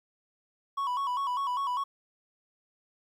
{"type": "tone with vibrato", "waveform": "triangle", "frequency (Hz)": 1046.5, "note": "C6", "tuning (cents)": 0, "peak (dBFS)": -26, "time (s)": [0.77, 1.84], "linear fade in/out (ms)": 10, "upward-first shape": "square", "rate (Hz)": 5, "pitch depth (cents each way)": 100, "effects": ["11-bit"]}